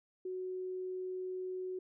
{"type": "tone", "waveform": "sine", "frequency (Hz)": 370, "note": "F#4", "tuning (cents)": 0, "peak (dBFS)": -37, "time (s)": [0.25, 1.79], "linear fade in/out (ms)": 5, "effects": []}